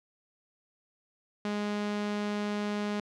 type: tone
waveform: sawtooth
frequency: 207.3 Hz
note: G#3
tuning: 3 cents flat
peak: -26 dBFS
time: 1.45-3 s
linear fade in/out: 2 ms
effects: low-pass 5000 Hz 12 dB/octave